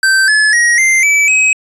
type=tone with pitch steps; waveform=square; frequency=1555 / 1715.4 / 1892.4 / 2088 / 2303 / 2541 Hz; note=G6 / A6 / A#6 / C7 / D7 / D#7; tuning=-14 / -44 / +26 / -4 / -34 / +36 cents; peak=-8 dBFS; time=0.03-1.53 s; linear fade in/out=2 ms; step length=250 ms; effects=resampled to 24000 Hz